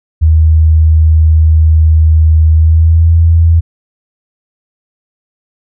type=tone with pitch glide; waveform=sine; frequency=79.1 to 82.7 Hz; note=D#2 to E2; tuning=+29 to +6 cents; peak=-3 dBFS; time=0.21-3.61 s; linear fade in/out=20 ms; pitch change=+77 cents; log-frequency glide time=2.54-3.11 s; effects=none